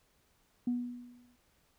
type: tone with exponential decay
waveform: sine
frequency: 244 Hz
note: B3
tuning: 21 cents flat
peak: -26 dBFS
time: 0.67-1.36 s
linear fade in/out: 5 ms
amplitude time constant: 150 ms
effects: tanh soft clip ceiling -24 dBFS + pink hiss -71 dBFS RMS until 1.78 s